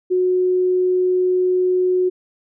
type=tone; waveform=sine; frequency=366 Hz; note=F#4; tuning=19 cents flat; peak=-14 dBFS; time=0.1-2.1 s; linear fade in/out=20 ms; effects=none